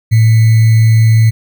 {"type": "tone with sample-and-hold", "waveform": "sine", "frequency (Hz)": 111.8, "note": "A2", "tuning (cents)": 28, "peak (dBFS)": -4, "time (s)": [0.11, 1.31], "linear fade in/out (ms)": 20, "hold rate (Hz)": 2100, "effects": []}